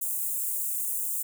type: high-pass noise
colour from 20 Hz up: white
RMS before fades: -30 dBFS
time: 0.01-1.23 s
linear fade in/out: 10 ms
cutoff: 7500 Hz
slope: 48 dB/octave
effects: none